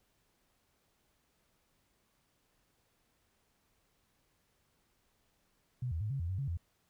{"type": "tone with pitch steps", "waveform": "sine", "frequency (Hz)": [124.8, 81, 106.2, 136.8, 84.8, 94.1, 138, 85], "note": ["B2", "E2", "G#2", "C#3", "E2", "F#2", "C#3", "F2"], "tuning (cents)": [19, -30, 39, -23, 50, 30, -7, -46], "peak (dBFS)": -33, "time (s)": [5.82, 6.572], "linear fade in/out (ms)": 5, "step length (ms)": 94, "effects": ["pink hiss -75 dBFS RMS until 6.89 s"]}